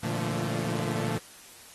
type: chord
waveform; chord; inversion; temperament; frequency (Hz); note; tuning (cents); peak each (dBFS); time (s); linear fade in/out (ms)
sawtooth; Bb major seventh; none; equal with one note detuned; 116.54 / 146.83 / 171.61 / 220; Bb2 / D3 / F3 / A3; 0 / 0 / -30 / 0; -29 / -31 / -30 / -32; 0.03-1.18; 5
effects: white hiss -50 dBFS RMS until 1.74 s + AAC 32 kbps